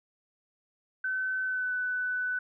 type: tone with pitch glide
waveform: sine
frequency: 1523 to 1496.8 Hz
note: F#6 to F#6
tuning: +50 to +20 cents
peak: -28 dBFS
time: 1.04-2.39 s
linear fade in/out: 5 ms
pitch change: -30 cents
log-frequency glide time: 1.44-1.72 s
effects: none